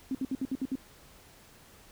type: tone bursts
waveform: sine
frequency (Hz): 263.8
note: C4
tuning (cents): +14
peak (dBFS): -28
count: 7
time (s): 0.11-0.755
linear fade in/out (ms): 2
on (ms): 39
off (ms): 62
effects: pink hiss -56 dBFS RMS until 1.91 s